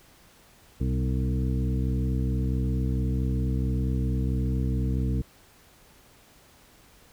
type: harmonic tone with a mistuned harmonic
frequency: 64.5 Hz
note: C2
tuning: 24 cents flat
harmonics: 1 / 2 / 3 / 4 / 5 / 7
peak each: -26 / -28 / -33 / -34 / -38 / -41 dBFS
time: 0.8-5.22 s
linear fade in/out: 10 ms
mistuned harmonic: 2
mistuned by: -39 cents
effects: pink hiss -56 dBFS RMS until 7.12 s